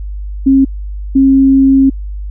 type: tone pair in turn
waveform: sine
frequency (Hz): 269.4 / 269.4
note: C#4 / C#4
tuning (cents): -49 / -49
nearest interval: unison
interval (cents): 0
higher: neither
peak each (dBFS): -4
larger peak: neither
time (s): 0.46-0.65 / 1.15-1.9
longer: second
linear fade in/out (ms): 10
effects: added 50 Hz sine -19 dBFS peak until 2.3 s